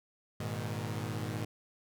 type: chord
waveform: sawtooth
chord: Ab suspended second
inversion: none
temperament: equal with one note detuned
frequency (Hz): 103.83 / 119.47 / 155.56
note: Ab2 / Bb2 / Eb3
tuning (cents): 0 / +43 / 0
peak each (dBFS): -34 / -35 / -37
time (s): 0.4-1.45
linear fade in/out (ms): 5
effects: none